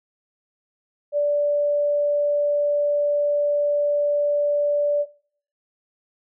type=tone; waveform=sine; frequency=583 Hz; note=D5; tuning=13 cents flat; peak=-17 dBFS; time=1.12-5.06 s; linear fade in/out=50 ms; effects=noise-tail reverb RT60 0.5 s tail -17 dB re dry